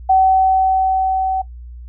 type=tone with level ramp; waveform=sine; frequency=760 Hz; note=F#5; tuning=46 cents sharp; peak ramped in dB=-8 to -16 dBFS; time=0.09-1.42 s; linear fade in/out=10 ms; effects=noise-tail reverb RT60 0.1 s tail -18 dB re dry + added 60 Hz sine -31 dBFS peak until 1.88 s

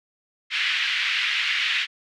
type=band-pass noise; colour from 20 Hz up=white; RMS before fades=-24 dBFS; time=0.5-1.87 s; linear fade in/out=50 ms; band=1800 to 3100 Hz; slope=24 dB/octave; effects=none

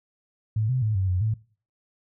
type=tone with pitch steps; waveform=sine; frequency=108.8 / 128.8 / 108.2 / 95.2 / 90.9 / 109.7 Hz; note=A2 / C3 / A2 / F#2 / F#2 / A2; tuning=-19 / -27 / -29 / +50 / -30 / -5 cents; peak=-21 dBFS; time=0.56-1.34 s; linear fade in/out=5 ms; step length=130 ms; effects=noise-tail reverb RT60 0.4 s tail -21 dB re dry

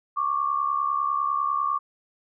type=tone pair together; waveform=sine; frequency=1104.7 / 1174.7 Hz; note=C#6 / D6; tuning=-6 / 0 cents; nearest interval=minor second; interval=106 cents; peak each=-25 dBFS; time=0.16-1.79 s; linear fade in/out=20 ms; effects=none

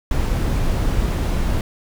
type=noise; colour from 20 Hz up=brown; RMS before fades=-19 dBFS; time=0.11-1.61 s; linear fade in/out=2 ms; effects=none

